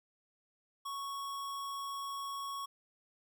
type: tone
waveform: square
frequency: 1108.7 Hz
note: C#6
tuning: in tune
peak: -39 dBFS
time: 0.85-2.66 s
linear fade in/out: 10 ms
effects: none